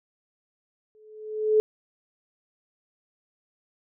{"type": "tone with exponential growth", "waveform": "sine", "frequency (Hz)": 430.5, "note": "A4", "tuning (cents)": -38, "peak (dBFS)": -14, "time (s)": [0.95, 1.6], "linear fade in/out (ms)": 0, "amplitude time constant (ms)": 140, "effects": []}